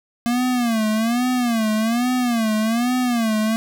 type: tone with vibrato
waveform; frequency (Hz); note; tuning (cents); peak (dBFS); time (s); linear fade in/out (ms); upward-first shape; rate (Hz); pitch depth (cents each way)
square; 233.1; A#3; 0; -18; 0.26-3.56; 0; sine; 1.2; 140
effects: none